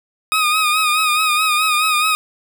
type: tone with vibrato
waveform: 20% pulse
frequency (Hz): 1244.5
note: D#6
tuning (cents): 0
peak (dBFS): -9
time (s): 0.32-2.15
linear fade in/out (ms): 0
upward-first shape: sine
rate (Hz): 4.7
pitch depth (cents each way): 50
effects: none